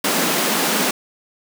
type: high-pass noise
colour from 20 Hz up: pink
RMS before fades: -19 dBFS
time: 0.04-0.91 s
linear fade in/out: 5 ms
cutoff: 170 Hz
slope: 96 dB/octave
effects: none